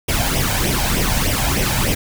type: noise with flanger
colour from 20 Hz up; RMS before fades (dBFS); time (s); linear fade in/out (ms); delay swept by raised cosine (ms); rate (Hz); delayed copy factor
pink; -18; 0.08-1.95; 10; 0.34 to 1.32; 3.3; +0.65
effects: none